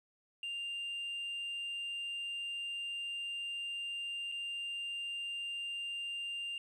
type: tone with dropouts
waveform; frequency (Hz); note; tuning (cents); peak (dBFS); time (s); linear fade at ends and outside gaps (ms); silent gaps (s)
sine; 2794; F7; 0; -35; 0.43-6.58; 2; 4.317-4.321
effects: tanh soft clip ceiling -36 dBFS + 12-bit